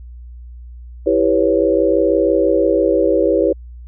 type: chord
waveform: sine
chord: C# half-diminished seventh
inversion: first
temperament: equal with one note detuned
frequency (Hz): 329.6 / 395.6 / 493.9 / 554.4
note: E4 / G4 / B4 / C#5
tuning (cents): 0 / +16 / 0 / 0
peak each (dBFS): -17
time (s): 1.06-3.53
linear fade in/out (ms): 10
effects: added 60 Hz sine -32 dBFS peak until 3.87 s